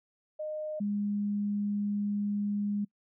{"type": "tone pair in turn", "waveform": "sine", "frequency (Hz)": [614, 204.9], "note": ["D#5", "G#3"], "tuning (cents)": [-23, -23], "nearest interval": "octave + perfect fifth", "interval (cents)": 1900, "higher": "first", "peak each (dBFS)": [-33, -28], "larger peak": "second", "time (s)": [[0.39, 0.8], [0.8, 2.85]], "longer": "second", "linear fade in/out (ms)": 10, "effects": ["noise-tail reverb RT60 0.1 s tail -25 dB re dry"]}